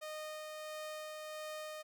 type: tone with tremolo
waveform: sawtooth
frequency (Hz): 616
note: D#5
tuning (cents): -17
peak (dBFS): -38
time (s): 0.01-1.83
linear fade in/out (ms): 20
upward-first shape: sine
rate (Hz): 1.5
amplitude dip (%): 25
effects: none